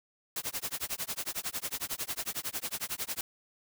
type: noise with tremolo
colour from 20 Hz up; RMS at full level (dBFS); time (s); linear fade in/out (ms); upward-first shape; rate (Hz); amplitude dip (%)
white; -33; 0.36-3.21; 2; sine; 11; 100
effects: none